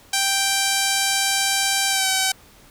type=tone with pitch glide; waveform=5% pulse; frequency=784 to 764.3 Hz; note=G5 to G5; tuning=0 to -44 cents; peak=-6 dBFS; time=0.13-2.32 s; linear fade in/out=5 ms; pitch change=-44 cents; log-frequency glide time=1.89-2.08 s; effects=pink hiss -50 dBFS RMS until 2.7 s